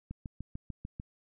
click train, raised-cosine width 5 ms, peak -27 dBFS, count 7, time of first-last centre 0.11-0.999 s, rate 6.75 Hz, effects none

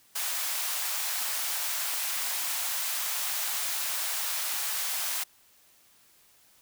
white high-pass noise, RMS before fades -31 dBFS, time 0.15-5.24 s, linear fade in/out 10 ms, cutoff 670 Hz, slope 24 dB/octave, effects white hiss -61 dBFS RMS until 6.61 s

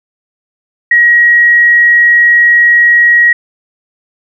sine tone, 1900 Hz, A#6, 33 cents sharp, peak -3 dBFS, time 0.91-3.33 s, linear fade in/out 5 ms, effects none

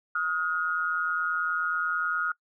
sine tone pair together, 1261.6 / 1431 Hz, D#6 / F6, +24 / +42 cents, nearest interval major second, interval 218 cents, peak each -30 / -26 dBFS, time 0.15-2.32 s, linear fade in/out 5 ms, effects noise-tail reverb RT60 0.1 s tail -25 dB re dry

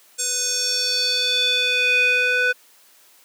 square tone with band-pass filter sweep, 497.8 Hz, B4, 14 cents sharp, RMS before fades -20 dBFS, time 0.18-2.53 s, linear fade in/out 20 ms, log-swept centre 7600 to 1800 Hz, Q 4.2, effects white hiss -53 dBFS RMS until 3.24 s + high-pass 300 Hz 12 dB/octave

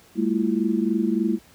sine tone cluster, 203 / 226.4 / 331.1 / 354.6 Hz, G#3 / A3 / E4 / F4, -39 / +50 / +8 / +26 cents, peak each -24 / -24 / -24 / -32 dBFS, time 0.15-1.39 s, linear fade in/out 50 ms, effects pink hiss -53 dBFS RMS until 1.54 s + high-pass 60 Hz 12 dB/octave

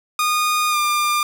sawtooth tone with pitch glide, 1227 to 1198.3 Hz, D#6 to D6, -25 to +34 cents, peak -13 dBFS, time 0.19-1.23 s, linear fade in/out 2 ms, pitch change -41 cents, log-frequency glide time 0.7-0.77 s, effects none

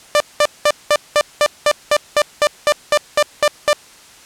sawtooth tone bursts, 593 Hz, D5, 17 cents sharp, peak -6 dBFS, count 15, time 0.15-3.73 s, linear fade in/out 0 ms, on 52 ms, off 200 ms, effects white hiss -43 dBFS RMS until 4.25 s + low-pass 9000 Hz 12 dB/octave

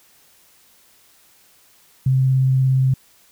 sine tone with vibrato, 131.5 Hz, C3, 9 cents sharp, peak -13 dBFS, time 2.06-2.94 s, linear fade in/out 5 ms, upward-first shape sine, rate 17 Hz, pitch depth 11 cents each way, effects white hiss -54 dBFS RMS until 3.31 s

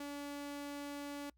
sawtooth tone, 286.5 Hz, D4, 43 cents flat, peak -38 dBFS, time 0-1.3 s, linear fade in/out 5 ms, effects noise-tail reverb RT60 0.1 s tail -24 dB re dry + added 60 Hz sine -68 dBFS peak until 1.37 s

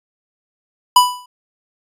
square tone with exponential decay, 990 Hz, B5, 4 cents sharp, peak -4 dBFS, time 0.96-1.26 s, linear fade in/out 5 ms, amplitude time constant 65 ms, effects resampled to 32000 Hz

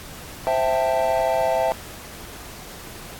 triangle chord, A minor seventh, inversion first, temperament equal with one note detuned, 523.3 / 659.3 / 784 / 886.6 Hz, C5 / E5 / G5 / A5, 0 / 0 / 0 / +13 cents, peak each -23 / -19 / -24 / -24 dBFS, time 0.47-1.72 s, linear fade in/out 0 ms, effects pink hiss -39 dBFS RMS until 3.19 s + AAC 64 kbps

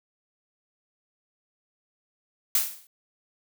blue noise with exponential decay, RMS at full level -19 dBFS, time 2.55-2.87 s, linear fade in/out 2 ms, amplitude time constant 68 ms, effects none

